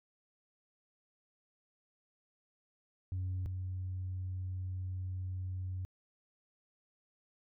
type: tone pair in turn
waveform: sine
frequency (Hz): 92.5 / 92.5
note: F#2 / F#2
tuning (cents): 0 / 0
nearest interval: unison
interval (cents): 0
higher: neither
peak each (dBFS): -32 / -35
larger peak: first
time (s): 3.12-3.46 / 3.46-5.85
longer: second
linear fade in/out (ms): 0
effects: tanh soft clip ceiling -32 dBFS